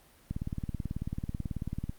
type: click train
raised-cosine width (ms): 5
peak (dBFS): -21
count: 30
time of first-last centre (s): 0.31-1.895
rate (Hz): 18.3
effects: pink hiss -60 dBFS RMS until 1.98 s + Opus 32 kbps